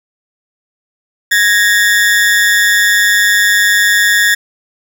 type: ring-modulated tone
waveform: 40% pulse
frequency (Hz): 1760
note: A6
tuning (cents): 0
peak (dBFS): -4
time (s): 1.31-4.35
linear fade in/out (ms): 10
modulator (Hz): 99.8
effects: none